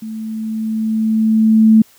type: tone with level ramp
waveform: sine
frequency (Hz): 220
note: A3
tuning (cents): 0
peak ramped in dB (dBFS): -24 to -4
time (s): 0.02-1.82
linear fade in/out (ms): 5
effects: white hiss -49 dBFS RMS until 1.98 s